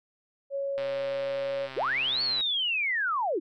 sine tone, 554.4 Hz, C#5, in tune, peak -28 dBFS, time 0.5-1.69 s, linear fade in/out 50 ms
click train, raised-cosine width 0.3 ms, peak -24 dBFS, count 216, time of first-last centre 0.78-2.409 s, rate 132 Hz
sine linear two-way sweep, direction up then down, 277.2 to 4491 to 277.2 Hz, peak -25 dBFS, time 1.76-3.4 s, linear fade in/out 20 ms, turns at 2.22 s
effects none

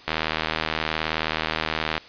click train, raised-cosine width 0.3 ms, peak -7 dBFS, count 151, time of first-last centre 0.08-1.979 s, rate 79 Hz, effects white hiss -45 dBFS RMS until 2.08 s + resampled to 11025 Hz

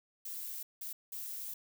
violet noise bursts at uneven times, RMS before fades -42 dBFS, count 3, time 0.25-0.63 / 0.81-0.93 / 1.12-1.54 s, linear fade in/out 5 ms, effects none

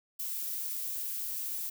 violet noise, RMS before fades -36 dBFS, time 0.19-1.7 s, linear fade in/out 10 ms, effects none

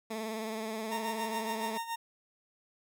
15% pulse tone with vibrato, 220 Hz, A3, in tune, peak -29 dBFS, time 0.1-1.78 s, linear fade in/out 10 ms, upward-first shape triangle, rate 19 Hz, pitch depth 50 cents each way
40% pulse tone with tremolo, 921 Hz, A#5, 21 cents flat, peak -32 dBFS, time 0.91-1.96 s, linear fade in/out 10 ms, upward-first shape sine, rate 7.1 Hz, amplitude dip 70%
effects none

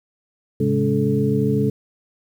sine tone cluster, 107.5 / 135.2 / 207.3 / 281.9 / 433.3 Hz, A2 / C#3 / G#3 / C#4 / A4, -40 / -43 / -3 / +29 / -27 cents, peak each -28 / -21 / -21 / -24 / -22 dBFS, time 0.6-1.7 s, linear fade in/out 5 ms, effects 8-bit

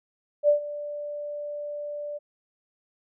sine tone with ADSR envelope, 587.3 Hz, D5, in tune, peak -14 dBFS, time 0.43-2.19 s, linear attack 55 ms, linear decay 110 ms, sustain -17 dB, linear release 23 ms, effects none

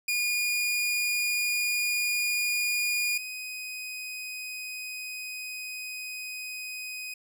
sawtooth tone pair in turn, 2439 / 2503 Hz, D#7 / D#7, -35 / +10 cents, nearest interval unison, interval 45 cents, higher second, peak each -22 / -32 dBFS, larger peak first, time 0.08-3.18 / 3.18-7.14 s, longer second, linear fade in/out 5 ms, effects none

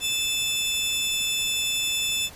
sawtooth tone pair together, 2626 / 3505 Hz, E7 / A7, -7 / -7 cents, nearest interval perfect fourth, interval 500 cents, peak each -25 / -22 dBFS, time 0-2.3 s, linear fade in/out 50 ms, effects pink hiss -45 dBFS RMS until 2.35 s + resampled to 32000 Hz

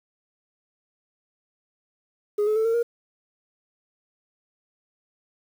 sine tone with pitch steps, 415.3 / 428.5 / 442 / 456 / 470.5 Hz, G#4 / A4 / A4 / A#4 / A#4, 0 / -46 / +8 / -38 / +16 cents, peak -17 dBFS, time 2.38-2.83 s, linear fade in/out 10 ms, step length 90 ms, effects tanh soft clip ceiling -18 dBFS + 8-bit

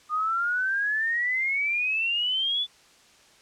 sine exponential sweep, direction up, 1217 to 3491 Hz, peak -23 dBFS, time 0.09-2.67 s, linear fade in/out 50 ms, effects white hiss -56 dBFS RMS until 3.41 s + low-pass 7000 Hz 12 dB/octave

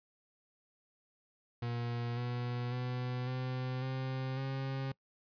40% pulse tone with pitch steps, 119.1 / 122.02 / 125.02 / 128.09 / 131.24 / 134.46 Hz, A#2 / B2 / B2 / C3 / C3 / C3, +38 / -20 / +22 / -36 / +6 / +48 cents, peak -34 dBFS, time 1.62-4.92 s, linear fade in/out 5 ms, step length 550 ms, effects noise-tail reverb RT60 0.1 s tail -23 dB re dry + resampled to 11025 Hz

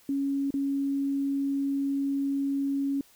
sine tone with dropouts, 277.2 Hz, C#4, in tune, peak -25 dBFS, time 0.09-3.01 s, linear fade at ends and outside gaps 2 ms, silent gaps 0.506-0.54 s, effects white hiss -59 dBFS RMS until 3.15 s

